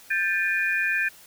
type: tone cluster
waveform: sine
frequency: 1577 / 1759 / 2443 Hz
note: G6 / A6 / D#7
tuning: +10 / -1 / -32 cents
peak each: -26 dBFS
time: 0.1-1.09 s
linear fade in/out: 10 ms
effects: white hiss -50 dBFS RMS until 1.26 s